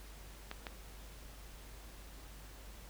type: clicks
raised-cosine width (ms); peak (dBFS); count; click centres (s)
0.3; -25; 2; 0.514 / 0.668
effects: added 50 Hz sine -51 dBFS peak until 2.89 s + pink hiss -56 dBFS RMS until 2.89 s